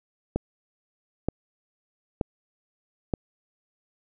click train, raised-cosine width 2 ms, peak -11 dBFS, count 4, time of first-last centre 0.36-3.138 s, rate 1.08 Hz, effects none

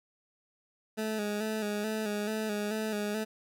20% pulse tone with vibrato, 212.6 Hz, G#3, 41 cents sharp, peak -26 dBFS, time 0.97-3.25 s, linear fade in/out 20 ms, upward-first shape square, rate 2.3 Hz, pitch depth 41 cents each way, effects none

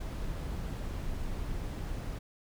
brown noise, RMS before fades -36 dBFS, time 0-2.19 s, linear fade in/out 10 ms, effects none

